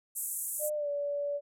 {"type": "band-pass noise", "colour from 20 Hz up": "white", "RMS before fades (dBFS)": -36, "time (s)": [0.15, 0.7], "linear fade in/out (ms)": 20, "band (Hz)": [7600, 13000], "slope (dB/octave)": 48}
{"type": "tone with pitch glide", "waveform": "sine", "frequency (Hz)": [603, 575.1], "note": ["D5", "D5"], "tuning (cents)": [46, -36], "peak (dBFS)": -30, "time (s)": [0.59, 1.41], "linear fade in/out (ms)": 50, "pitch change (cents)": -82, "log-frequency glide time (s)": [0.74, 0.89]}
{"effects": []}